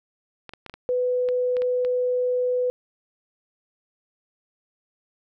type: clicks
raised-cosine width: 0.3 ms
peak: -22 dBFS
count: 9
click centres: 0.493 / 0.536 / 0.663 / 0.697 / 0.74 / 1.288 / 1.568 / 1.62 / 1.849 s
type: tone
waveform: sine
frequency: 498.3 Hz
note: B4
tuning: 15 cents sharp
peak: -20 dBFS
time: 0.89-2.7 s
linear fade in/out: 0 ms
effects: none